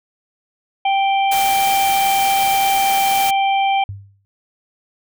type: harmonic tone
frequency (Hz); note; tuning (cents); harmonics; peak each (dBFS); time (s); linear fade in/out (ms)
784; G5; 0; 1 / 3 / 4; -14 / -24 / -27; 0.85-3.84; 5
type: noise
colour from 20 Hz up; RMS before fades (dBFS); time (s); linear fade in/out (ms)
white; -24; 1.31-3.31; 10
type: tone with exponential decay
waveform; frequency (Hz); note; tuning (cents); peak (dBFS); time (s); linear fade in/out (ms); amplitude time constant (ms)
sine; 99.1; G2; +19; -23; 3.89-4.25; 0; 77
effects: none